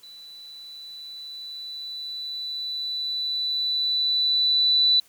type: tone with level ramp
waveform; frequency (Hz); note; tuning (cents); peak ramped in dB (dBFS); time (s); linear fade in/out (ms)
sine; 3976; B7; +11; -42 to -15; 0.03-5; 5
effects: white hiss -57 dBFS RMS until 5.08 s